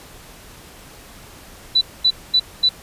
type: tone bursts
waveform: sine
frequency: 3975 Hz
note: B7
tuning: 10 cents sharp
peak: -11 dBFS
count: 4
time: 1.75-2.692 s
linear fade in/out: 10 ms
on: 63 ms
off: 230 ms
effects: pink hiss -42 dBFS RMS until 2.82 s + resampled to 32000 Hz